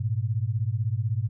sine beating tone pair, 103.83 / 119.83 Hz, G#2 / A#2, 0 / +48 cents, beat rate 16 Hz, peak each -26 / -27 dBFS, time 0-1.29 s, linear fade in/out 10 ms, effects none

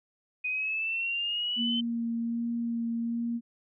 sine exponential sweep, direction up, 2485 to 3074 Hz, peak -28 dBFS, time 0.44-1.81 s, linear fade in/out 10 ms
sine tone with vibrato, 233.1 Hz, A#3, in tune, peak -28 dBFS, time 1.56-3.41 s, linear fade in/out 50 ms, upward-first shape sine, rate 1.3 Hz, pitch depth 12 cents each way
effects none

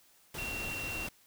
sine tone in noise, 2738 Hz, F7, 35 cents flat, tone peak -37 dBFS, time 0.38-1.07 s, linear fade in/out 5 ms, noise pink, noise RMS -41 dBFS, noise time 0.34-1.09 s, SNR +1 dB, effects white hiss -64 dBFS RMS until 1.26 s

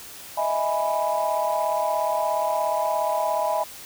sine chord, E major seventh, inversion third, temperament equal, 622.3 / 659.3 / 830.6 / 987.8 Hz, D#5 / E5 / G#5 / B5, 0 / 0 / 0 / 0 cents, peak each -26 dBFS, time 0.37-3.64 s, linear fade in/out 10 ms, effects tanh soft clip ceiling -13 dBFS + white hiss -41 dBFS RMS until 3.85 s

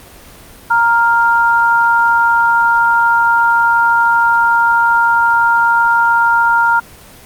sine tone pair together, 932.3 / 1399.5 Hz, A#5 / F6, 0 / +3 cents, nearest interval perfect fifth, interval 703 cents, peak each -11 dBFS, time 0.7-6.8 s, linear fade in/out 10 ms, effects pink hiss -38 dBFS RMS until 7.25 s + Opus 24 kbps

